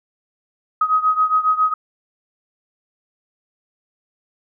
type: beating tone pair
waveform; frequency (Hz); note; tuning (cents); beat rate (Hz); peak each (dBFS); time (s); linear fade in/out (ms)
sine; 1259 / 1266.3; D#6 / D#6; +20 / +30; 7.3; -16 / -19; 0.81-1.74; 5
effects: none